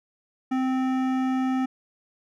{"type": "tone with hard clipping", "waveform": "triangle", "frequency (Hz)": 260, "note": "C4", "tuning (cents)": -11, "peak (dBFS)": -24, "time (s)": [0.51, 1.66], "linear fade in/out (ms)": 10, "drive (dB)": 18, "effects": []}